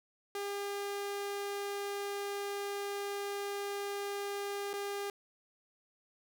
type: tone with dropouts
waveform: sawtooth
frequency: 402.8 Hz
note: G4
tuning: 47 cents sharp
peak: -32 dBFS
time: 0.35-5.1 s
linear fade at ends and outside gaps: 2 ms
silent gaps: 4.732-4.737 s
effects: none